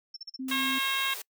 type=tone bursts; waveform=sine; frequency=5380 Hz; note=E8; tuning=34 cents sharp; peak=-37 dBFS; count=4; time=0.14-0.364 s; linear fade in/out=5 ms; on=26 ms; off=40 ms
type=tone; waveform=sine; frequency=261.6 Hz; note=C4; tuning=in tune; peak=-32 dBFS; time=0.39-0.79 s; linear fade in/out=10 ms
type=high-pass noise; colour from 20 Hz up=white; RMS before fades=-39 dBFS; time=0.48-1.22 s; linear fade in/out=5 ms; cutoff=350 Hz; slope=96 dB/octave
type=harmonic tone; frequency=540 Hz; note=C#5; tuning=45 cents flat; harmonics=2 / 3 / 4 / 5 / 6 / 7; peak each=-34 / -34 / -34 / -34 / -34 / -34 dBFS; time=0.51-1.14 s; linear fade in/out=5 ms
effects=noise-tail reverb RT60 0.1 s tail -26 dB re dry